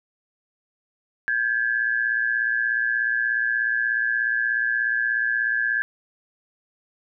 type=tone pair together; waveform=sine; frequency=1586 / 1702.7 Hz; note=G6 / G#6; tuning=+20 / +43 cents; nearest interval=minor second; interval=123 cents; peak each=-23 dBFS; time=1.28-5.82 s; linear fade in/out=0 ms; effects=none